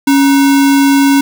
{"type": "tone with sample-and-hold", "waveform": "sine", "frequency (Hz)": 277.2, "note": "C#4", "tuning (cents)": 0, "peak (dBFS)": -5, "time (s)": [0.07, 1.21], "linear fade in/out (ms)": 5, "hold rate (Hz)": 1225, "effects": []}